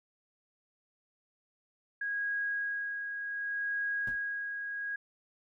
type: tone with tremolo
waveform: sine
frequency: 1645 Hz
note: G#6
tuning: 17 cents flat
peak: -30 dBFS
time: 2.01-4.96 s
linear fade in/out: 5 ms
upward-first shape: sine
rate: 0.67 Hz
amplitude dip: 45%
type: noise with exponential decay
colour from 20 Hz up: brown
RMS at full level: -37 dBFS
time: 4.07-4.2 s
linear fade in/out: 5 ms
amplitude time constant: 28 ms
effects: none